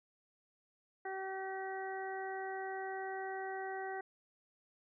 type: harmonic tone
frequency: 383 Hz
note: G4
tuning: 40 cents flat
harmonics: 1 / 2 / 3 / 4 / 5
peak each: -43 / -42 / -55 / -48 / -48 dBFS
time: 1.05-4.01 s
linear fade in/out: 5 ms
effects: none